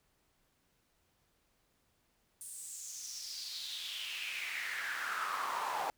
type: noise with high-pass filter sweep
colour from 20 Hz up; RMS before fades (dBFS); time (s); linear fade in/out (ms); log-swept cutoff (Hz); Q
brown; -40; 2.41-5.9; 0; 9400 to 810; 5
effects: pink hiss -75 dBFS RMS until 5.97 s

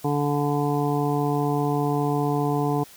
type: harmonic tone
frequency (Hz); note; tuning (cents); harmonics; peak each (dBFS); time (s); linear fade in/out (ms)
145.1; D3; -21; 1 / 2 / 3 / 5 / 6 / 7; -25 / -26 / -27 / -29 / -32 / -33; 0.04-2.84; 10
effects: white hiss -48 dBFS RMS until 2.96 s

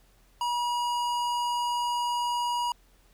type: tone with tanh clipping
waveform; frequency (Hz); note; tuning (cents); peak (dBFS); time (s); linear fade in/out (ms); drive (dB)
sine; 962; B5; -46; -28; 0.41-2.72; 2; 18
effects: added 42 Hz sine -59 dBFS peak until 3.13 s + pink hiss -64 dBFS RMS until 3.13 s

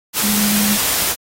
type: tone in noise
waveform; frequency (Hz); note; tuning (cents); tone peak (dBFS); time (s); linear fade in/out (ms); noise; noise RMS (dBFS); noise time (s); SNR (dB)
sine; 207.7; G#3; 0; -17; 0.21-0.78; 50; white; -18; 0.13-1.16; -2
effects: AAC 48 kbps

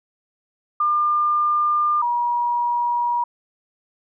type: tone pair in turn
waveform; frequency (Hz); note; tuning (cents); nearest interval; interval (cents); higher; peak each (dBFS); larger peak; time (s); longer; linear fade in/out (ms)
sine; 1200 / 958.2; D6 / A#5; +37 / +47; major third; 390; first; -16 / -18; first; 0.8-2.02 / 2.02-3.24; neither; 5
effects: none

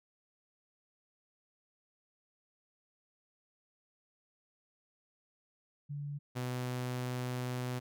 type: tone pair in turn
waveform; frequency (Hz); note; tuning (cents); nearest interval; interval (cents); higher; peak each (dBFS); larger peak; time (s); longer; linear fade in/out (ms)
sine / sawtooth; 144.3 / 125.27; D3 / B2; -30 / +25; major second; 245; first; -37 / -31; second; 5.89-6.19 / 6.35-7.8; second; 20
effects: none

